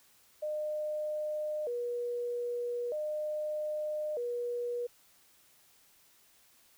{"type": "tone with vibrato", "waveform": "sine", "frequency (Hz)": 541, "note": "C#5", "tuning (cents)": -42, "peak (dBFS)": -32, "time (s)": [0.42, 4.87], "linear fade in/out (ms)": 10, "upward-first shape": "square", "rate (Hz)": 0.4, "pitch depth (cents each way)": 200, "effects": ["white hiss -64 dBFS RMS until 6.77 s"]}